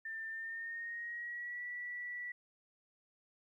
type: tone with pitch glide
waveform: sine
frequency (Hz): 1791 to 1953.1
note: A6 to B6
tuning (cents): +30 to -20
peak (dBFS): -40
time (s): 0.05-2.32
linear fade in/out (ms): 5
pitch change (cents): +150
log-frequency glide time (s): 0.3-1.64
effects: 13-bit